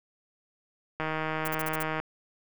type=click train; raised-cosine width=0.5 ms; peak=-16 dBFS; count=158; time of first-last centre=1-2 s; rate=157 Hz
type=noise bursts; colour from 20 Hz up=violet; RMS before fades=-35 dBFS; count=6; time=1.45-1.829 s; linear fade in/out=5 ms; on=29 ms; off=41 ms
effects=none